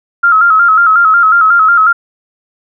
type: tone with vibrato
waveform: sine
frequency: 1338 Hz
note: E6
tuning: 25 cents sharp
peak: -4 dBFS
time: 0.23-1.93 s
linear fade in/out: 10 ms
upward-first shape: square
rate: 5.5 Hz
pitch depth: 71 cents each way
effects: none